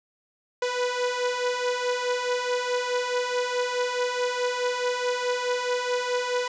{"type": "beating tone pair", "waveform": "sawtooth", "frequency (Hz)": [490.9, 495.6], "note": ["B4", "B4"], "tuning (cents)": [-10, 6], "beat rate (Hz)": 4.7, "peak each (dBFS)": [-26, -22], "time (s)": [0.62, 6.48], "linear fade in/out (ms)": 5, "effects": ["resampled to 16000 Hz", "8-bit"]}